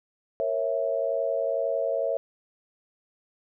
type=chord; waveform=sine; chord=A# diminished; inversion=none; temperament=equal with one note detuned; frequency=466.2 / 548.3 / 659.3 Hz; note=A#4 / C#5 / E5; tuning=0 / -19 / 0 cents; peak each=-31 / -27 / -28 dBFS; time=0.4-2.17 s; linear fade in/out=0 ms; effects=none